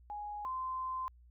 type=tone pair in turn; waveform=sine; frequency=830.6 / 1036.1 Hz; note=G#5 / C6; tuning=0 / -17 cents; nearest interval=major third; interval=383 cents; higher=second; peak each=-39 / -35 dBFS; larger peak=second; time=0.1-0.45 / 0.45-1.08 s; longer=second; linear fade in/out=0 ms; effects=added 60 Hz sine -57 dBFS peak until 1.3 s